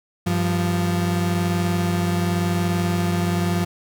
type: tone pair together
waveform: 35% pulse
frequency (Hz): 97.75 / 174.61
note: G2 / F3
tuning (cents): -4 / 0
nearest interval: minor seventh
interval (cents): 1004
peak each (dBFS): -22 / -19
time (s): 0.26-3.65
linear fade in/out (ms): 10
effects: none